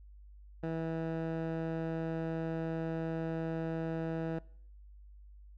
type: tone with low-pass filter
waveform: 15% pulse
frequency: 162.8 Hz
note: E3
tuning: 21 cents flat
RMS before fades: -36 dBFS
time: 0.63-4.39 s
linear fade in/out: 5 ms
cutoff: 1500 Hz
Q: 0.52
effects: noise-tail reverb RT60 0.6 s tail -23 dB re dry + added 50 Hz sine -51 dBFS peak until 5.57 s